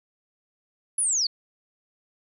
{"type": "linear sweep", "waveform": "sine", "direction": "down", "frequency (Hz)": [10410, 4289], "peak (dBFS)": -21, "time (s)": [0.98, 1.27], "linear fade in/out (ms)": 5, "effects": []}